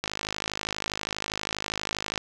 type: click train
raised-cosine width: 0.2 ms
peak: -11 dBFS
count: 113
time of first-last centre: 0.04-2.177 s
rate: 52.4 Hz
effects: none